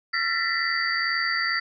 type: tone cluster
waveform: sine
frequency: 1361 / 1782 / 1931 / 2013 / 4623 Hz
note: F6 / A6 / B6 / B6 / D8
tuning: -45 / +22 / -39 / +33 / -28 cents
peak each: -29 dBFS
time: 0.13-1.6 s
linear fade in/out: 10 ms
effects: none